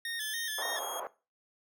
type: tone with vibrato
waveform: 25% pulse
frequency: 1787 Hz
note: A6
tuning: 26 cents sharp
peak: -31 dBFS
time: 0.05-0.79 s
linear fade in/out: 2 ms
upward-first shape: square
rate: 3.5 Hz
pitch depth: 59 cents each way
type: tone with pitch glide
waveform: 10% pulse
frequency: 3136 to 3269 Hz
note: G7 to G#7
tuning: 0 to -28 cents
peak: -32 dBFS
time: 0.2-1 s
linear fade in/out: 5 ms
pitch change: +72 cents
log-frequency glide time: 0.45-0.85 s
type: band-pass noise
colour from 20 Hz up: pink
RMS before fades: -39 dBFS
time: 0.58-1.07 s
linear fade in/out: 0 ms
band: 540 to 1200 Hz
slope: 24 dB/octave
effects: noise-tail reverb RT60 0.3 s tail -18 dB re dry